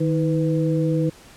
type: tone cluster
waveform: sine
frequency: 155.8 / 319.3 / 497 Hz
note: D#3 / D#4 / B4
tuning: +3 / +45 / +11 cents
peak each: -20 / -23 / -25 dBFS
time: 0-1.1 s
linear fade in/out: 10 ms
effects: pink hiss -47 dBFS RMS until 1.36 s + low-pass 11000 Hz 12 dB/octave